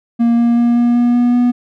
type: tone with pitch steps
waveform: triangle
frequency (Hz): 234.2 / 235.8 / 237.5 / 239.1 / 240.8 / 242.5 / 244.1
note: A#3 / A#3 / A#3 / A#3 / B3 / B3 / B3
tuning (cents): +8 / +20 / +33 / +44 / -44 / -31 / -20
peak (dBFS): -7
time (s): 0.19-1.52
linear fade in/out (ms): 20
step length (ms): 190
effects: none